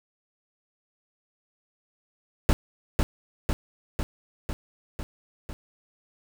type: noise with echo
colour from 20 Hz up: brown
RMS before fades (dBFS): -18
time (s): 2.49-2.53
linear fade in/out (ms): 0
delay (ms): 500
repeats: 6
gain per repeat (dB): -3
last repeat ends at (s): 5.53
effects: none